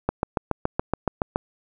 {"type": "click train", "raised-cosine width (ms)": 1, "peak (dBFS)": -7, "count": 10, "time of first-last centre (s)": [0.09, 1.359], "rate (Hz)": 7.09, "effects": []}